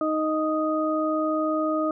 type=harmonic tone; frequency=311.4 Hz; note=D#4; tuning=2 cents sharp; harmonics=1 / 2 / 4; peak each=-25 / -26 / -28 dBFS; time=0.01-1.91 s; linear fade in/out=2 ms; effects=none